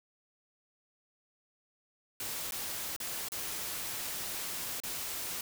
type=noise with dropouts; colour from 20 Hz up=white; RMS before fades=-38 dBFS; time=2.2-5.41 s; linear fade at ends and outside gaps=2 ms; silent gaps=2.51-2.521 / 2.964-3.001 / 3.286-3.319 / 4.802-4.835 s; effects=none